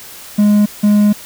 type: tone pair in turn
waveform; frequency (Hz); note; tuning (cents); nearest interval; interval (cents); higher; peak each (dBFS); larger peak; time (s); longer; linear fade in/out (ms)
triangle; 207.7 / 207.7; G#3 / G#3; 0 / 0; unison; 0; neither; -5; neither; 0.38-0.66 / 0.83-1.13; second; 10
effects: white hiss -34 dBFS RMS until 1.25 s